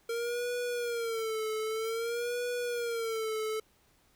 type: tone with vibrato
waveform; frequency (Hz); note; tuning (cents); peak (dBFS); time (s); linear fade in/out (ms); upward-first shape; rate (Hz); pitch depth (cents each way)
square; 460.6; A#4; -21; -32; 0.09-3.6; 5; sine; 0.52; 100
effects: pink hiss -67 dBFS RMS until 4.15 s